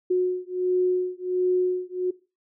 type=beating tone pair; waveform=sine; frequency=364 / 365.4 Hz; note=F#4 / F#4; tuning=-28 / -22 cents; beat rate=1.4 Hz; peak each=-24 dBFS; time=0.1-2.11 s; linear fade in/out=10 ms; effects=noise-tail reverb RT60 0.3 s tail -19 dB re dry